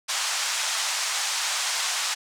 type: band-pass noise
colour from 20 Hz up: white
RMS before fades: -27 dBFS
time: 0.08-2.15 s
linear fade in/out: 20 ms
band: 740 to 7800 Hz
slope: 24 dB/octave
effects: none